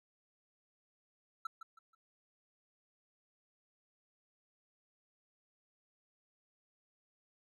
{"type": "tone with echo", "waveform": "triangle", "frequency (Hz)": 1328, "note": "E6", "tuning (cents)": 12, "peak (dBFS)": -34, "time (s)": [1.45, 1.47], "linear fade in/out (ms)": 5, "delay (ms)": 160, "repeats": 3, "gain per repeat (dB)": -10, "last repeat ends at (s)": 1.95, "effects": []}